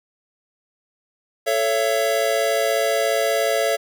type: chord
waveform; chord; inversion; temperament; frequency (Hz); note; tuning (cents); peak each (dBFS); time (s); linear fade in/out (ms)
square; A major; none; equal with one note detuned; 440 / 554.4 / 671.2; A4 / C#5 / E5; 0 / 0 / +31; -25 / -23 / -22; 1.46-3.77; 20
effects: none